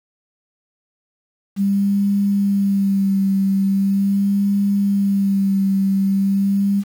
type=tone with vibrato; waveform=sine; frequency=197.5 Hz; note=G3; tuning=13 cents sharp; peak=-14 dBFS; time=1.56-6.84 s; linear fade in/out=50 ms; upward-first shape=sine; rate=0.41 Hz; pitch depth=27 cents each way; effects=7-bit